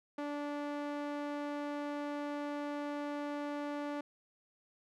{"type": "tone with band-pass filter", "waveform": "sawtooth", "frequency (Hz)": 291, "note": "D4", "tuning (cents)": -16, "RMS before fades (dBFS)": -39, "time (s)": [0.18, 4.01], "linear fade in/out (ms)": 5, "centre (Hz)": 650, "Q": 0.56, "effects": []}